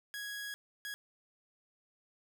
sawtooth tone bursts at uneven times, 1661.2 Hz, G#6, in tune, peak -36 dBFS, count 2, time 0.14-0.54 / 0.85-0.94 s, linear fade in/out 0 ms, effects none

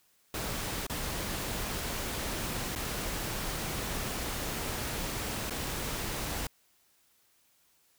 pink noise with dropouts, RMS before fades -35 dBFS, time 0.34-6.47 s, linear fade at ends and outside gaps 2 ms, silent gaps 0.867-0.897 / 2.752-2.759 / 5.498-5.506 s, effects white hiss -68 dBFS RMS until 7.98 s

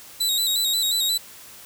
sawtooth tone with vibrato, 3881 Hz, B7, 31 cents flat, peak -17 dBFS, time 0.2-1.18 s, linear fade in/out 10 ms, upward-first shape square, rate 5.6 Hz, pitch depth 46 cents each way, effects white hiss -44 dBFS RMS until 1.65 s

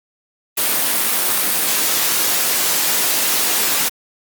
white noise with comb filter, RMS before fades -17 dBFS, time 0.57-3.89 s, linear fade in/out 10 ms, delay 20 ms, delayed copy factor -0.5, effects high-pass 200 Hz 12 dB/octave + Opus 32 kbps

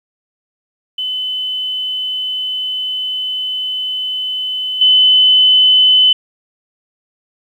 sine tone with level steps, 3024 Hz, F#7, 37 cents sharp, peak -17 / -6 dBFS, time 0.98-6.13 s, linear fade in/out 5 ms, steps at 4.81 s, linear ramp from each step 5 ms, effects 8-bit

